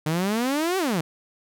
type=exponential two-way sweep; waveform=sawtooth; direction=up then down; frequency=150 to 392 to 150 Hz; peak=-18 dBFS; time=0.06-1.01 s; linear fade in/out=5 ms; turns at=0.78 s; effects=none